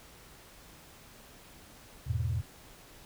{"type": "chord", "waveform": "sine", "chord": "E major", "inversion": "none", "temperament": "equal", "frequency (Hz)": [82.41, 103.83, 123.47], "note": ["E2", "G#2", "B2"], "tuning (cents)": [0, 0, 0], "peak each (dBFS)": -33, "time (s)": [2.06, 2.42], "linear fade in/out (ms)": 20, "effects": ["pink hiss -54 dBFS RMS until 3.05 s"]}